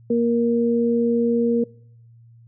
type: tone pair together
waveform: sine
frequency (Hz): 234.7 / 469.4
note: A#3 / A#4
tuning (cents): +12 / +12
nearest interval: octave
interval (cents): 1200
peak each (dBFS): -19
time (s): 0.1-1.64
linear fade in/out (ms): 5
effects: noise-tail reverb RT60 0.7 s tail -25 dB re dry + added 116 Hz sine -46 dBFS peak until 2.47 s